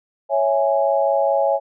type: chord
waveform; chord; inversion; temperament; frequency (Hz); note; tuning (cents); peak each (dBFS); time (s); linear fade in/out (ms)
sine; C# minor; none; equal; 554.4 / 659.3 / 830.6; C#5 / E5 / G#5; 0 / 0 / 0; -18 / -20 / -21; 0.29-1.6; 50
effects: none